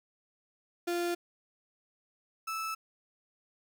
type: tone pair in turn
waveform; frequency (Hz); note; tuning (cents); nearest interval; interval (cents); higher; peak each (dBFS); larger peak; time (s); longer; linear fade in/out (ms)
35% pulse; 347.4 / 1311.6; F4 / E6; -9 / -9; octave + major seventh; 2300; second; -28 / -32; first; 0.87-1.15 / 2.47-2.75; neither; 10
effects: none